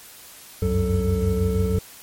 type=tone cluster; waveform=triangle; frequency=67.3 / 88.6 / 94.7 / 185.1 / 441.6 Hz; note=C2 / F2 / F#2 / F#3 / A4; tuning=+49 / +25 / +41 / +1 / +6 cents; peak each=-23 dBFS; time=0.62-1.79 s; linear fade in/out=5 ms; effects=white hiss -44 dBFS RMS until 2.02 s + MP3 64 kbps